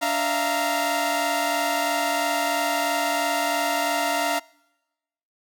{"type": "tone cluster", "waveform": "sawtooth", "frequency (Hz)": [290.5, 649, 692, 931], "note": ["D4", "E5", "F5", "A#5"], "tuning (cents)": [-19, -27, -16, -2], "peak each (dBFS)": [-27, -26, -21, -23], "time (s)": [0.01, 4.4], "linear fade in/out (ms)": 20, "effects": ["noise-tail reverb RT60 1.0 s tail -26 dB re dry"]}